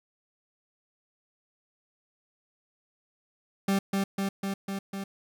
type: tone with echo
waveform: 40% pulse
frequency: 196 Hz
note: G3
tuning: in tune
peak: -22 dBFS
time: 3.68-3.79 s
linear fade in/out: 5 ms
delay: 250 ms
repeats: 5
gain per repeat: -2 dB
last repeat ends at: 5.04 s
effects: none